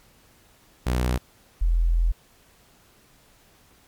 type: tone pair in turn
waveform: sawtooth / sine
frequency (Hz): 61.9 / 42.13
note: B1 / E1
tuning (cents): +5 / +38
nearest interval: perfect fifth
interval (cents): 667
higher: first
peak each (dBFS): -17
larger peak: neither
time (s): 0.86-1.18 / 1.61-2.12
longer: second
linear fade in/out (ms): 10
effects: pink hiss -57 dBFS RMS until 3.87 s + MP3 96 kbps